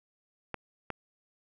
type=clicks; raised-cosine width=0.5 ms; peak=-19 dBFS; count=2; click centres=0.543 / 0.903 s; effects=none